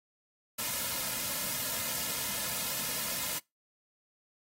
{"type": "noise with comb filter", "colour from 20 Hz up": "white", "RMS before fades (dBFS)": -34, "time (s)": [0.58, 3.39], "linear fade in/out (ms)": 10, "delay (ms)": 2.6, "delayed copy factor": -0.7, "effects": ["noise-tail reverb RT60 0.2 s tail -24 dB re dry", "AAC 48 kbps"]}